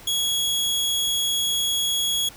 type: tone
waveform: sawtooth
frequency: 3335 Hz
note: G#7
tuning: 7 cents sharp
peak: -18 dBFS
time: 0.07-2.29 s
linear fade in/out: 5 ms
effects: pink hiss -45 dBFS RMS until 2.36 s